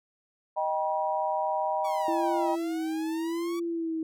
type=chord; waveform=sine; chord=Eb augmented; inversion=none; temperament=equal with one note detuned; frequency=622.3 / 784 / 963 Hz; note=Eb5 / G5 / B5; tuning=0 / 0 / -44 cents; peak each=-30 dBFS; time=0.56-2.56 s; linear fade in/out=20 ms
type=exponential two-way sweep; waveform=sawtooth; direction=down then up; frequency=1152 to 631 to 1152 Hz; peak=-36 dBFS; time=1.84-3.6 s; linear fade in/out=10 ms; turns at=2.5 s
type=tone with vibrato; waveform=sine; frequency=329.6 Hz; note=E4; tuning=in tune; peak=-28 dBFS; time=2.08-4.03 s; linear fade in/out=2 ms; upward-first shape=sine; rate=0.86 Hz; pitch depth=61 cents each way
effects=none